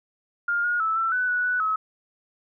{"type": "tone with pitch steps", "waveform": "sine", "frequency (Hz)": [1408, 1435, 1311, 1338, 1496, 1473, 1483, 1285], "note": ["F6", "F6", "E6", "E6", "F#6", "F#6", "F#6", "E6"], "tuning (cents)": [14, 47, -10, 25, 19, -8, 4, -45], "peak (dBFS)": -21, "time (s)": [0.48, 1.76], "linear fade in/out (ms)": 5, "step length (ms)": 160, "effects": []}